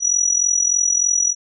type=tone with amplitude modulation; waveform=sine; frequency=5850 Hz; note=F#8; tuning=21 cents flat; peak=-11 dBFS; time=0-1.35 s; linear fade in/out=50 ms; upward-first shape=sine; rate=43.3 Hz; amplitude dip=80%; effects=none